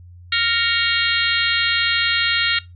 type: harmonic tone with a mistuned harmonic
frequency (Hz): 465.5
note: A#4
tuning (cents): -2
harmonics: 3 / 4 / 5 / 6 / 7 / 8 / 9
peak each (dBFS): -24 / -24 / -24 / -24 / -24 / -24 / -24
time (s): 0.32-2.59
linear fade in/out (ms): 5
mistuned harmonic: 5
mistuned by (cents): -69
effects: noise-tail reverb RT60 0.2 s tail -19 dB re dry + added 88 Hz sine -39 dBFS peak until 2.75 s